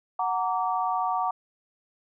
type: chord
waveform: sine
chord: Gb augmented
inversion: none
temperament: just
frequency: 740 / 925 / 1156.2 Hz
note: Gb5 / Bb5 / D6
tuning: 0 / -14 / -27 cents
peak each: -27 / -29 / -29 dBFS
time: 0.19-1.31 s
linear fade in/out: 5 ms
effects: none